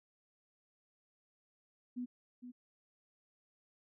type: tone with echo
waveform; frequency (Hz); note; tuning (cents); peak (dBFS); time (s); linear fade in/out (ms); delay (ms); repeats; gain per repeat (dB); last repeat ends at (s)
sine; 246.9; B3; 0; -37; 1.96-2.06; 20; 460; 1; -9; 2.52
effects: none